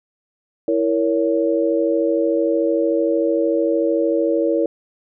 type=chord; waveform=sine; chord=A# diminished; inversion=second; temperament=equal with one note detuned; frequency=329.6 / 466.2 / 559.5 Hz; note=E4 / A#4 / C#5; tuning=0 / 0 / +16 cents; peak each=-19 / -20 / -20 dBFS; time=0.68-4.66 s; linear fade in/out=2 ms; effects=none